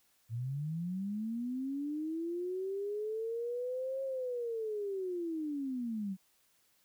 sine linear two-way sweep, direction up then down, 110 to 541 to 184.1 Hz, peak -34 dBFS, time 0.29-6.17 s, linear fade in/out 50 ms, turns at 4.03 s, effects white hiss -71 dBFS RMS until 6.84 s

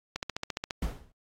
click train, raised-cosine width 0.2 ms, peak -15 dBFS, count 9, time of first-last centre 0.16-0.708 s, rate 14.6 Hz
brown noise with exponential decay, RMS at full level -26 dBFS, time 0.82-1.12 s, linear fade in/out 5 ms, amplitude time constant 65 ms
effects AAC 48 kbps

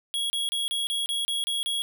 square tone bursts, 3322 Hz, G#7, in tune, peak -26 dBFS, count 9, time 0.14-1.82 s, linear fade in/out 0 ms, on 160 ms, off 30 ms, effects none

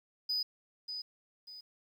sine tone with echo, 4978 Hz, D#8, in tune, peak -28 dBFS, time 0.29-0.43 s, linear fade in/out 10 ms, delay 590 ms, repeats 2, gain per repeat -9 dB, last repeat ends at 1.61 s, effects tanh soft clip ceiling -29 dBFS + 11-bit

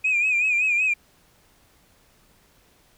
sine tone with vibrato, 2469 Hz, D#7, 14 cents flat, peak -17 dBFS, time 0.04-0.94 s, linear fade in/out 10 ms, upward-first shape sine, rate 5.3 Hz, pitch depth 74 cents each way, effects tanh soft clip ceiling -15 dBFS + pink hiss -59 dBFS RMS until 2.97 s

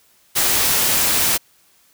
white noise, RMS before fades -17 dBFS, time 0.35-1.38 s, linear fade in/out 20 ms, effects white hiss -56 dBFS RMS until 1.93 s

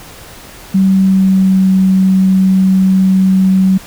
sine tone with pitch glide, 191.5 to 189.3 Hz, G3 to F#3, -40 to +40 cents, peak -6 dBFS, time 0.74-3.78 s, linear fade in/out 10 ms, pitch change -20 cents, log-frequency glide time 0.93-1.68 s, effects pink hiss -34 dBFS RMS until 3.86 s

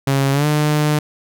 sawtooth tone with pitch glide, 137.1 to 150.37 Hz, C#3 to D3, -19 to +41 cents, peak -10 dBFS, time 0.07-0.99 s, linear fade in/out 5 ms, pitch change +160 cents, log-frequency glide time 0.32-0.46 s, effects none

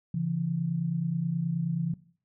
sine tone pair together, 139.9 / 169.32 Hz, C#3 / E3, +16 / +47 cents, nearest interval minor third, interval 331 cents, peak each -31 / -28 dBFS, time 0.14-1.94 s, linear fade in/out 5 ms, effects noise-tail reverb RT60 0.5 s tail -19 dB re dry

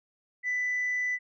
sine tone, 1990 Hz, B6, 13 cents sharp, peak -25 dBFS, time 0.43-1.19 s, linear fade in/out 50 ms, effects tanh soft clip ceiling -24 dBFS

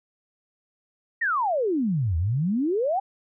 sine exponential two-way sweep, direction down then up, 1924 to 78 to 813 Hz, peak -21 dBFS, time 1.21-3 s, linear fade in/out 10 ms, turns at 2.17 s, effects none

